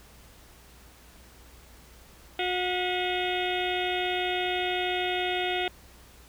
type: harmonic tone with a mistuned harmonic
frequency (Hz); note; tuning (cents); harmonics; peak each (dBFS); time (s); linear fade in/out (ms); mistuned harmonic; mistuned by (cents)
362.6; F#4; -35; 1 / 2 / 4 / 5 / 6 / 7 / 8 / 9 / 10; -31 / -31 / -37 / -39 / -36 / -37 / -37 / -38 / -37; 2.39-5.68; 2; 5; +120
effects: added 60 Hz sine -54 dBFS peak until 6.28 s + pink hiss -54 dBFS RMS until 6.28 s

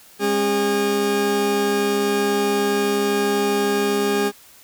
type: tone cluster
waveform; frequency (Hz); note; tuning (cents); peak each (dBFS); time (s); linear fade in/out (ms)
40% pulse; 203.8 / 271.4 / 407.6; G#3 / C#4 / G#4; -32 / -36 / -32; -24 / -26 / -19; 0.19-4.32; 50
effects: white hiss -48 dBFS RMS until 4.63 s

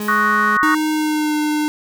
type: tone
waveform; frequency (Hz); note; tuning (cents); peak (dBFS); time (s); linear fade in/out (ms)
30% pulse; 209.7; G#3; +17; -20; 0-0.57; 2
type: noise with exponential decay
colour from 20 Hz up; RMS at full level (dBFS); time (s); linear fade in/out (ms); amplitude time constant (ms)
blue; -32; 0.01-0.7; 5; 150
type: chord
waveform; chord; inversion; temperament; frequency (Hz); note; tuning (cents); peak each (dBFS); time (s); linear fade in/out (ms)
sine; D# minor seventh; third; equal; 1108.7 / 1244.5 / 1480 / 1864.7; C#6 / D#6 / F#6 / A#6; 0 / 0 / 0 / 0; -17 / -21 / -18 / -21; 0.08-0.75; 5
type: tone with pitch glide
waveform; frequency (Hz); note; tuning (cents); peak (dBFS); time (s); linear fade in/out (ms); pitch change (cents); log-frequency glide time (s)
square; 309 to 301.9; D#4 to D4; -12 to +48; -17; 0.63-1.68; 0; -40; 0.92-1.36
effects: none

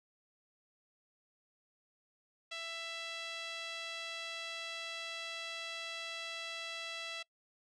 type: tone with band-pass filter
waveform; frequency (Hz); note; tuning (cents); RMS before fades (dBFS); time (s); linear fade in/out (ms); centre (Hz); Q
sawtooth; 664; E5; +12; -43; 2.51-7.23; 10; 3200; 1.8
effects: noise-tail reverb RT60 0.1 s tail -23 dB re dry + resampled to 24000 Hz

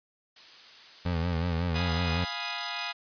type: noise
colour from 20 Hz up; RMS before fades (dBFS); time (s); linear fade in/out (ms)
blue; -43; 0.36-1.64; 5
type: tone with vibrato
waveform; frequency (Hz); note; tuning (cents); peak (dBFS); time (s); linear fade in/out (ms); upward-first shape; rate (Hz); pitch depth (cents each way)
25% pulse; 85; F2; -46; -23; 1.05-2.25; 10; sine; 5.4; 81
type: chord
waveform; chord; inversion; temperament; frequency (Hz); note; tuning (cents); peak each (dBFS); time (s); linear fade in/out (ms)
10% pulse; F half-diminished seventh; none; equal; 698.5 / 830.6 / 987.8 / 1244.5; F5 / Ab5 / Cb6 / Eb6; 0 / 0 / 0 / 0; -29; 1.74-2.93; 20
effects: resampled to 11025 Hz

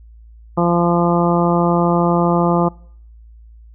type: harmonic tone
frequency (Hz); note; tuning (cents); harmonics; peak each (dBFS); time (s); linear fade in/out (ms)
172.5; F3; -21; 1 / 2 / 3 / 4 / 5 / 6 / 7; -16 / -19 / -21 / -22 / -23 / -24 / -24; 0.57-2.69; 10
effects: noise-tail reverb RT60 0.6 s tail -25 dB re dry + added 56 Hz sine -39 dBFS peak until 3.74 s

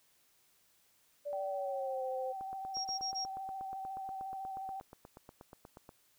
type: tone with pitch glide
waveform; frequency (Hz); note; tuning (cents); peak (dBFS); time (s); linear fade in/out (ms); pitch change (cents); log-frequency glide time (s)
sine; 581 to 520.6; D5 to C5; -19 to -9; -36; 1.25-2.33; 20; -190; 1.46-2.03
type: tone with vibrato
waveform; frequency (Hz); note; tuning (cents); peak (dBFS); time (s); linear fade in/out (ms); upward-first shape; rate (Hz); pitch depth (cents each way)
sine; 771; G5; -29; -39; 1.33-4.8; 0; square; 14; 17
type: click train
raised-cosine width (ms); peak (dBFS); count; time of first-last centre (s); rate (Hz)
1; -36; 30; 2.41-5.891; 8.33
type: tone bursts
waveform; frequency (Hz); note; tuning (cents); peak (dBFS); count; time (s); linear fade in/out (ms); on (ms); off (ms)
sine; 5588; F8; 0; -35; 4; 2.74-3.255; 20; 110; 25
effects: white hiss -70 dBFS RMS until 6.18 s

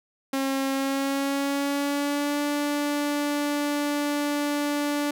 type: tone with pitch glide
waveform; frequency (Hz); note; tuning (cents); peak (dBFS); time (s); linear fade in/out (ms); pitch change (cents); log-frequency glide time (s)
sawtooth; 270 to 291.1; C#4 to D4; -45 to -15; -20; 0.33-5.11; 5; +130; 0.69-2.41
effects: none

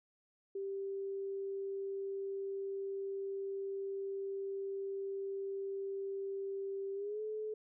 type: tone with pitch glide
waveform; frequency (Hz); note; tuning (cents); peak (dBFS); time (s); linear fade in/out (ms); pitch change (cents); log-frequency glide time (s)
sine; 392 to 430; G4 to A4; 0 to -40; -37; 0.55-7.54; 5; +160; 6.94-7.21
effects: none

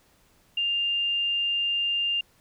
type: tone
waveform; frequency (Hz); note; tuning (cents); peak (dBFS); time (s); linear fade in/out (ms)
sine; 2800; F7; +4; -23; 0.57-2.21; 5
effects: pink hiss -62 dBFS RMS until 2.4 s

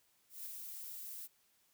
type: noise with ADSR envelope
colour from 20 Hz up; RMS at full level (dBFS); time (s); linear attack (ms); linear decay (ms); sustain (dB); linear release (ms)
violet; -44; 0.29-1.28; 170; 5; -3; 30
effects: white hiss -73 dBFS RMS until 1.73 s

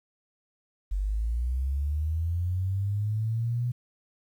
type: linear sweep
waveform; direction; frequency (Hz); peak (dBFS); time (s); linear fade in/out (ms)
sine; up; 46.25 to 123.47; -25; 0.91-3.72; 10
effects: 10-bit

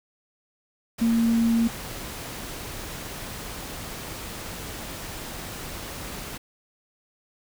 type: tone in noise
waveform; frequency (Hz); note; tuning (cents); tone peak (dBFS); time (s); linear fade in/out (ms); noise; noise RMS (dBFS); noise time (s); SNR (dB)
sine; 230; A#3; -23; -18; 1.01-1.68; 10; pink; -36; 0.98-6.38; +15
effects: none

